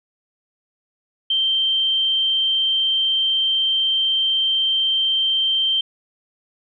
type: tone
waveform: sine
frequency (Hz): 3136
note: G7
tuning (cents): 0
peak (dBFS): -16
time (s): 1.3-5.81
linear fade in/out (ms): 5
effects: none